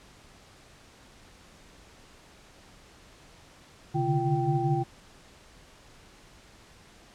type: tone cluster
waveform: sine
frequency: 130.6 / 143.3 / 148.5 / 345.2 / 780 Hz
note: C3 / D3 / D3 / F4 / G5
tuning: -3 / -42 / +20 / -20 / -9 cents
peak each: -30 dBFS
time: 3.94-4.84 s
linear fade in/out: 20 ms
effects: pink hiss -54 dBFS RMS until 7.14 s + low-pass 8000 Hz 12 dB/octave